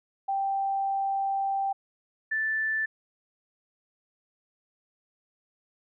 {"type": "tone pair in turn", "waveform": "sine", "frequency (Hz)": [784, 1760], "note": ["G5", "A6"], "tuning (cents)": [0, 0], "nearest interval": "octave + major second", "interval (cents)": 1400, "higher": "second", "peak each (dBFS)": -25, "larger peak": "neither", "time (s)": [[0.28, 1.73], [2.31, 2.86]], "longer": "first", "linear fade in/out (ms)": 10, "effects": []}